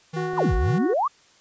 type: tone with tremolo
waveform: square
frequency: 160 Hz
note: D#3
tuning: 49 cents sharp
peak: -28 dBFS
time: 0.13-0.79 s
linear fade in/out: 10 ms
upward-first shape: sine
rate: 3.8 Hz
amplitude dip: 60%
type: harmonic tone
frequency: 368.1 Hz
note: F#4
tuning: 9 cents flat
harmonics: 1 / 2 / 3 / 4 / 5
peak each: -27 / -33 / -37 / -39 / -41 dBFS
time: 0.16-0.94 s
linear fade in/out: 10 ms
type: clicks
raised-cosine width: 2 ms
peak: -28 dBFS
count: 2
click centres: 0.334 / 0.684 s
type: exponential two-way sweep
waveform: sine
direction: down then up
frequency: 1250 to 46.65 to 1250 Hz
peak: -19 dBFS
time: 0.37-1.08 s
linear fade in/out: 10 ms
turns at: 0.55 s
effects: white hiss -56 dBFS RMS until 1.4 s + resampled to 16000 Hz